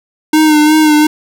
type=tone with vibrato; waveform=square; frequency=306.3 Hz; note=D#4; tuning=27 cents flat; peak=-6 dBFS; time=0.33-1.07 s; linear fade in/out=5 ms; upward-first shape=sine; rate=2.8 Hz; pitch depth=34 cents each way; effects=none